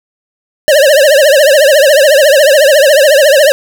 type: tone with vibrato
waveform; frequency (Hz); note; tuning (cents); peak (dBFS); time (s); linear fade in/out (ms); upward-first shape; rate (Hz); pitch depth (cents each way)
square; 576; D5; -34; -4; 0.68-3.52; 0; triangle; 14; 180
effects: none